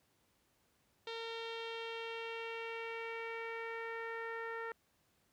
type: tone with low-pass filter sweep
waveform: sawtooth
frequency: 456.9 Hz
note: A#4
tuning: 35 cents flat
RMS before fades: -43 dBFS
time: 1.07-4.72 s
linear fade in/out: 2 ms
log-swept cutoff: 3700 to 1700 Hz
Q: 3.4
effects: pink hiss -75 dBFS RMS until 5.32 s + high-pass 60 Hz 12 dB/octave